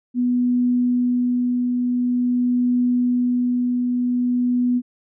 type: tone with tremolo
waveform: sine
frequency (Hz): 246.3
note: B3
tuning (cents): -5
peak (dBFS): -15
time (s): 0.14-4.82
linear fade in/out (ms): 50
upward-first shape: triangle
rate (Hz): 0.47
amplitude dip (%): 30
effects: none